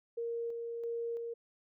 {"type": "tone with tremolo", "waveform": "sine", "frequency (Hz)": 466.2, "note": "A#4", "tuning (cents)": 0, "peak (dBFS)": -34, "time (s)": [0.17, 1.34], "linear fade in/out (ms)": 10, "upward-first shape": "square", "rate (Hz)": 1.5, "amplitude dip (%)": 30, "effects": []}